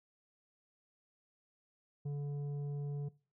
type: tone with tanh clipping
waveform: sine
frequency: 143.9 Hz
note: D3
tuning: 35 cents flat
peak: -37 dBFS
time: 2.05-3.09 s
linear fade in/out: 10 ms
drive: 7 dB
effects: noise-tail reverb RT60 0.4 s tail -22 dB re dry